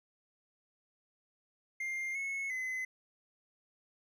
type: tone with pitch steps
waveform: triangle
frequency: 2109 / 2190 / 2035 Hz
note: C7 / C#7 / C7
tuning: +13 / -22 / -49 cents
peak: -33 dBFS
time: 1.8-2.85 s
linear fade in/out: 5 ms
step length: 350 ms
effects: none